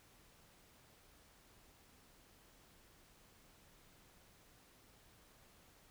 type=silence; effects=pink hiss -66 dBFS RMS until 5.9 s